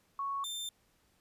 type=tone pair in turn; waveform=sine / sawtooth; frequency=1108.7 / 3579 Hz; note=C#6 / A7; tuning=0 / +29 cents; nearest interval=octave + minor sixth; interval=2029 cents; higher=second; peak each=-33 / -34 dBFS; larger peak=first; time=0.19-0.44 / 0.44-0.69 s; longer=neither; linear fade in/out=2 ms; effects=pink hiss -71 dBFS RMS until 1.2 s + resampled to 32000 Hz